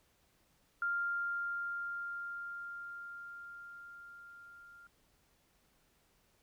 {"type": "tone with level ramp", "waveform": "sine", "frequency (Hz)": 1396.9, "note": "F6", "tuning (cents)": 0, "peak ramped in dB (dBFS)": [-31, -54], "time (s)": [0.82, 4.87], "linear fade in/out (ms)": 2, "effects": ["pink hiss -72 dBFS RMS until 6.42 s"]}